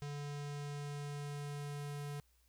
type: tone with low-pass filter sweep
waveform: square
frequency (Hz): 144.7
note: D3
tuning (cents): -25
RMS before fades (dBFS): -43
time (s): 0.02-2.2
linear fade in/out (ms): 0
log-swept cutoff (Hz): 6700 to 12000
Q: 1.3
effects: added 60 Hz sine -70 dBFS peak until 2.48 s + white hiss -75 dBFS RMS until 2.48 s